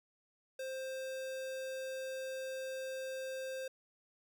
square tone, 525 Hz, C5, 6 cents sharp, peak -40 dBFS, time 0.59-3.68 s, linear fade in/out 5 ms, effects none

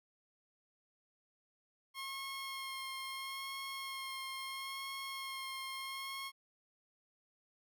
15% pulse tone with vibrato, 1076 Hz, C6, 48 cents sharp, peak -35 dBFS, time 1.94-6.32 s, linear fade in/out 50 ms, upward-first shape sine, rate 0.75 Hz, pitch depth 15 cents each way, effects none

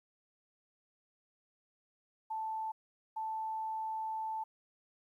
sine tone bursts at uneven times, 880 Hz, A5, in tune, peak -35 dBFS, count 2, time 2.3-2.72 / 3.16-4.44 s, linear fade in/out 10 ms, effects 12-bit

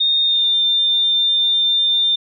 sine tone with pitch glide, 3676 to 3598 Hz, A#7 to A7, -25 to +38 cents, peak -13 dBFS, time 0-2.16 s, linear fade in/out 10 ms, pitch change -37 cents, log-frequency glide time 0.23-0.48 s, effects none

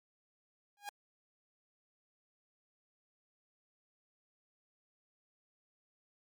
sawtooth tone with exponential growth, 817 Hz, G#5, 29 cents flat, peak -33 dBFS, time 0.77-0.89 s, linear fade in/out 1 ms, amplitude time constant 26 ms, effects MP3 96 kbps

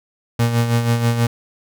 35% pulse tone with tremolo, 117.6 Hz, A#2, 16 cents sharp, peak -11 dBFS, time 0.39-1.27 s, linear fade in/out 5 ms, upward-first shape sine, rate 6.2 Hz, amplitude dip 55%, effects none

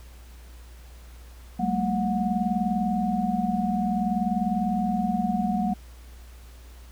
sine tone cluster, 188.3 / 207.7 / 228.2 / 731 Hz, F#3 / G#3 / A#3 / F#5, +31 / 0 / -37 / -21 cents, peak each -28 dBFS, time 1.59-5.74 s, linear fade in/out 10 ms, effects added 60 Hz sine -43 dBFS peak until 6.91 s + pink hiss -54 dBFS RMS until 6.91 s

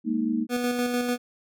sine chord, Ab suspended second, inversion none, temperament just, 207.7 / 233.6 / 311.5 Hz, Ab3 / Bb3 / Eb4, 0 / +4 / +2 cents, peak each -30 / -25 / -28 dBFS, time 0.04-0.47 s, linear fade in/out 50 ms
25% pulse tone with tremolo, 244.8 Hz, B3, 15 cents flat, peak -19 dBFS, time 0.49-1.18 s, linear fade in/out 50 ms, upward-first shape square, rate 6.7 Hz, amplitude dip 35%
effects none

